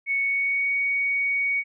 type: tone with pitch glide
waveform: sine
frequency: 2217 to 2240 Hz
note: C#7 to C#7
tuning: 0 to +18 cents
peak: -21 dBFS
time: 0.06-1.64 s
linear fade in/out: 50 ms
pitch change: +18 cents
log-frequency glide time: 0.17-0.72 s
effects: none